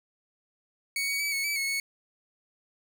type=tone with pitch steps; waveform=sawtooth; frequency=2231 / 2247 / 2290 / 2204 / 2299 / 2190 / 2210 Hz; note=C#7 / C#7 / D7 / C#7 / D7 / C#7 / C#7; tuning=+11 / +23 / -44 / -11 / -37 / -22 / -6 cents; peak=-24 dBFS; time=0.96-1.8 s; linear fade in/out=2 ms; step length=120 ms; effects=none